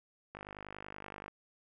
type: click train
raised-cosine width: 0.5 ms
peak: -29 dBFS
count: 48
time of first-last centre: 0.35-1.281 s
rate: 50.5 Hz
effects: none